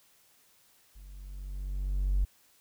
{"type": "tone with level ramp", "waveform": "triangle", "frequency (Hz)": 47.53, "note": "F#1", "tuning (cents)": 47, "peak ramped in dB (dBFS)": [-45, -19], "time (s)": [0.95, 2.25], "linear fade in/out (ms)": 10, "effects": ["tanh soft clip ceiling -20 dBFS", "white hiss -64 dBFS RMS until 2.6 s"]}